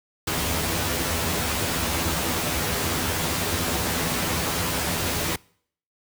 pink noise with comb filter, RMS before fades -25 dBFS, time 0.27-5.36 s, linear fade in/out 5 ms, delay 12 ms, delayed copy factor +0.7, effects noise-tail reverb RT60 0.6 s tail -25 dB re dry + high-pass 60 Hz 12 dB/octave

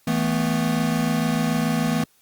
square chord, E suspended fourth, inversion none, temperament equal with one note detuned, 162.54 / 220 / 246.9 Hz, E3 / A3 / B3, -24 / 0 / 0 cents, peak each -25 dBFS, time 0.07-2.04 s, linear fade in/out 5 ms, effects white hiss -60 dBFS RMS until 2.21 s + Opus 48 kbps

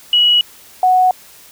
sine tone pair in turn, 2920 / 738.7 Hz, F#7 / F#5, -24 / -3 cents, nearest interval 2 octaves, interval 2379 cents, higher first, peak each -8 dBFS, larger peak neither, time 0.13-0.41 / 0.83-1.11 s, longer neither, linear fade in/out 2 ms, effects white hiss -42 dBFS RMS until 1.51 s

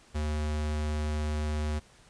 square tone, 75.7 Hz, D#2, 47 cents flat, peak -29 dBFS, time 0.14-1.8 s, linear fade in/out 20 ms, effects pink hiss -58 dBFS RMS until 2.09 s + resampled to 22050 Hz

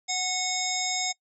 harmonic tone with a mistuned harmonic, 740 Hz, F#5, in tune, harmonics 1 / 3 / 5 / 7 / 9 / 10, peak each -33 / -33 / -33 / -33 / -33 / -33 dBFS, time 0.08-1.13 s, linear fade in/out 20 ms, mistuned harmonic 3, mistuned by -23 cents, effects noise-tail reverb RT60 0.1 s tail -25 dB re dry

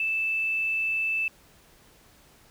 sine tone with quantisation, 2637 Hz, E7, in tune, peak -24 dBFS, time 0-1.28 s, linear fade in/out 2 ms, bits 9, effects pink hiss -57 dBFS RMS until 2.5 s

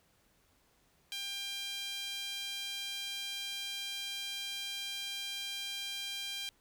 sawtooth tone with high-pass filter, 797 Hz, G5, 28 cents sharp, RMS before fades -40 dBFS, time 1.12-6.49 s, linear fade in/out 0 ms, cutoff 3100 Hz, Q 2.9, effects pink hiss -70 dBFS RMS until 6.6 s

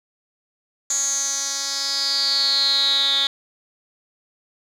10% pulse tone with band-pass filter sweep, 276.6 Hz, C#4, 4 cents flat, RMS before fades -21 dBFS, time 0.9-3.27 s, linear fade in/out 2 ms, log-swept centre 6800 to 3500 Hz, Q 9.8, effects none

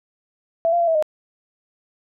sine tone with pitch steps, 665 / 691 / 682 / 650 / 615 Hz, E5 / F5 / F5 / E5 / D#5, +15 / -19 / -41 / -24 / -20 cents, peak -15 dBFS, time 0.65-1.025 s, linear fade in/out 0 ms, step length 75 ms, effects none

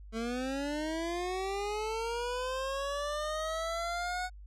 25% pulse linear sweep, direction up, 220 to 738 Hz, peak -29 dBFS, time 0.12-4.3 s, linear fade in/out 50 ms, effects added 50 Hz sine -46 dBFS peak until 4.46 s + low-pass 8000 Hz 12 dB/octave

